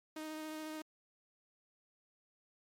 sawtooth tone with vibrato, 311.1 Hz, D#4, in tune, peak -38 dBFS, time 0.16-0.82 s, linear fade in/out 5 ms, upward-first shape sine, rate 14 Hz, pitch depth 12 cents each way, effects MP3 64 kbps

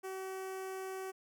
sawtooth tone with notch filter, 380 Hz, F#4, 46 cents sharp, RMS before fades -42 dBFS, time 0.03-1.12 s, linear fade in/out 20 ms, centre 3900 Hz, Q 1.1, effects none

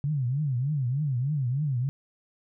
sine tone with vibrato, 136 Hz, C#3, 33 cents flat, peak -24 dBFS, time 0.04-1.89 s, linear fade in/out 0 ms, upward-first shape triangle, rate 3.3 Hz, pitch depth 250 cents each way, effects none

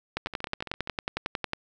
two click trains, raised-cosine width 0.3 ms, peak -21 / -12 dBFS, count 10 / 16, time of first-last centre 0.27-0.874 / 0.17-1.534 s, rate 14.9 / 11 Hz, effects none

